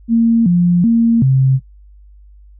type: tone with pitch steps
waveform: sine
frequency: 230 / 175.3 / 230.6 / 132.7 Hz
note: A#3 / F3 / A#3 / C3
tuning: -23 / +7 / -19 / +25 cents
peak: -8 dBFS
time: 0.08-1.6 s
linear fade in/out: 50 ms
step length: 380 ms
effects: noise-tail reverb RT60 0.1 s tail -19 dB re dry + added 50 Hz sine -39 dBFS peak until 2.59 s